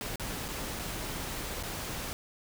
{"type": "noise with dropouts", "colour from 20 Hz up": "pink", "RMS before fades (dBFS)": -37, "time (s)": [0.01, 2.13], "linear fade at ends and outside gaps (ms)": 0, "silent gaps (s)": [[0.158, 0.197], [0.482, 0.487], [0.791, 0.795], [1.627, 1.635]], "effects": []}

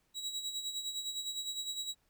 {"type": "tone with tremolo", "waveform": "30% pulse", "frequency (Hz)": 3876, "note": "B7", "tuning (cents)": -33, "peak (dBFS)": -32, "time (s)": [0.14, 1.95], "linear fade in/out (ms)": 50, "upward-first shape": "sine", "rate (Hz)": 9.8, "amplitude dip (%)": 60, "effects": ["pink hiss -75 dBFS RMS until 2.09 s"]}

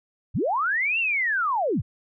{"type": "linear two-way sweep", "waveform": "sine", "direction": "up then down", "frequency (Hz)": [55, 2794, 55], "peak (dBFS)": -21, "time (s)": [0.34, 1.82], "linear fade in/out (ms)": 20, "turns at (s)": 0.99, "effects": []}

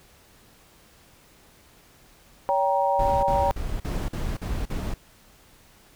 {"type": "chord", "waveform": "sine", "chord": "G diminished", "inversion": "second", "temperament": "just", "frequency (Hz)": [564.5, 784, 940.8], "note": ["Db5", "G5", "Bb5"], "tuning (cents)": [31, 0, 16], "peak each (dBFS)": -24, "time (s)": [2.49, 3.51], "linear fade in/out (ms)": 0}
{"type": "noise bursts", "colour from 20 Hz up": "brown", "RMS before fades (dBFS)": -28, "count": 7, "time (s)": [2.99, 4.94], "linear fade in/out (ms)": 5, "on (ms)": 240, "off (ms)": 45}
{"effects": ["pink hiss -55 dBFS RMS until 5.95 s"]}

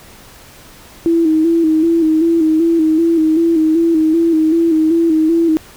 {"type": "tone with vibrato", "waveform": "sine", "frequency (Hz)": 324.2, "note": "E4", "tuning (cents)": -29, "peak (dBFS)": -9, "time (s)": [1.06, 5.57], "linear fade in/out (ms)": 0, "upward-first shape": "square", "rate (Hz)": 2.6, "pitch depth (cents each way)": 50, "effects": ["pink hiss -40 dBFS RMS until 5.76 s"]}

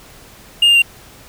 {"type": "tone with pitch steps", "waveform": "triangle", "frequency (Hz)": [2829, 2805, 2770], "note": ["F7", "F7", "F7"], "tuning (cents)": [22, 7, -15], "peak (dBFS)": -6, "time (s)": [0.62, 0.821], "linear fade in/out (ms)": 5, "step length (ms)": 67, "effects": ["pink hiss -42 dBFS RMS until 1.28 s"]}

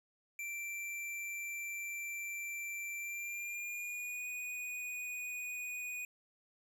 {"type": "tone with pitch glide", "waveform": "square", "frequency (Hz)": [2349, 2473], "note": ["D7", "D#7"], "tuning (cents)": [0, -11], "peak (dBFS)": -40, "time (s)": [0.39, 6.05], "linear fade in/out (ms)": 2, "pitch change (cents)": 89, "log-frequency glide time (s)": [2.98, 4.27], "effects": []}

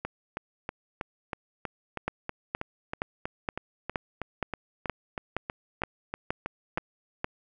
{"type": "two click trains", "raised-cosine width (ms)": 0.5, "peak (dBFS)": [-17, -13], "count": [22, 12], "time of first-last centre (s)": [[0.05, 6.781], [2.08, 7.244]], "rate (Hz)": [3.12, 2.13], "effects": []}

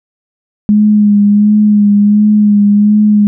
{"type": "tone with vibrato", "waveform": "sine", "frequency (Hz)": 207.7, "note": "G#3", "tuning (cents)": 0, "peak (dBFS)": -4, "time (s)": [0.69, 3.27], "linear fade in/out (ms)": 0, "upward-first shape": "sine", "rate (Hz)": 1.4, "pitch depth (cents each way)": 30, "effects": []}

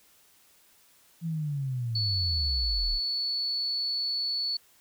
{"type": "linear sweep", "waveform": "sine", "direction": "down", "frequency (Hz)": [169.1, 30.87], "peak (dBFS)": -28, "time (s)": [1.21, 3], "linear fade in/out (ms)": 50}
{"type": "tone", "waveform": "sine", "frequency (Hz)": 4435, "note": "C#8", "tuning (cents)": 0, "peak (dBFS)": -27, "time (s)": [1.95, 4.57], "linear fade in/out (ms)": 5}
{"effects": ["white hiss -61 dBFS RMS until 4.8 s"]}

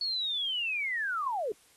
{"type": "linear sweep", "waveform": "sine", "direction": "down", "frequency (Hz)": [4435, 387.9], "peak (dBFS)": -29, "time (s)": [0.01, 1.52], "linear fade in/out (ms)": 2, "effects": ["white hiss -62 dBFS RMS until 1.76 s", "AAC 32 kbps"]}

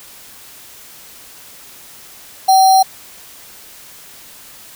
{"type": "tone with sample-and-hold", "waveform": "sine", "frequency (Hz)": 762, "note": "G5", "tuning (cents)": -49, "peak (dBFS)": -6, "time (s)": [2.48, 2.83], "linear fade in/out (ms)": 10, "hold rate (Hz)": 4900, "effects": ["white hiss -39 dBFS RMS until 4.75 s"]}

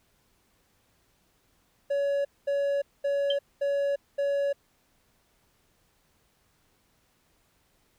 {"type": "tone bursts", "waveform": "triangle", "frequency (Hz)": 563, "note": "C#5", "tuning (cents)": 27, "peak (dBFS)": -22, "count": 5, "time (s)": [1.9, 4.53], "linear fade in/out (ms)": 10, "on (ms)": 350, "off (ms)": 220}
{"type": "tone with exponential decay", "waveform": "sine", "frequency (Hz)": 3136, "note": "G7", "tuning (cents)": 0, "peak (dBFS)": -23, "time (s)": [3.3, 3.37], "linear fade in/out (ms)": 5, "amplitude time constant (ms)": 15}
{"effects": ["pink hiss -68 dBFS RMS until 7.98 s"]}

